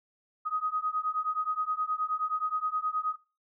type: beating tone pair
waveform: sine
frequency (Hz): 1249 / 1258.5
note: D#6 / D#6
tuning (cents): +6 / +19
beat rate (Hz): 9.5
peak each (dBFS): -31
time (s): 0.45-3.16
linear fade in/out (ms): 20
effects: noise-tail reverb RT60 0.3 s tail -19 dB re dry